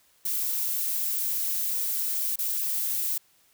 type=noise with dropouts; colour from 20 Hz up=violet; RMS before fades=-28 dBFS; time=0.25-3.18 s; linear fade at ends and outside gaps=5 ms; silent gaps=2.359-2.387 s; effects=white hiss -63 dBFS RMS until 3.53 s